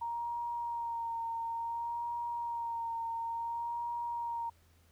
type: tone with vibrato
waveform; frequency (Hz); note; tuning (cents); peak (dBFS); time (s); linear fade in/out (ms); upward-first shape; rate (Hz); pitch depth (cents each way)
sine; 932.3; A#5; 0; -34; 0.01-4.5; 10; sine; 0.57; 26
effects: added 83 Hz sine -64 dBFS peak until 4.91 s + pink hiss -69 dBFS RMS until 4.91 s